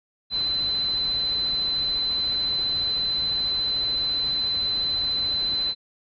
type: tone in noise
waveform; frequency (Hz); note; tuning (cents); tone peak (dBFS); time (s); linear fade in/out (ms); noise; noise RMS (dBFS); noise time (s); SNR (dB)
sine; 4043; B7; +40; -22; 0.3-5.75; 50; pink; -39; 0.3-5.75; +14
effects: resampled to 11025 Hz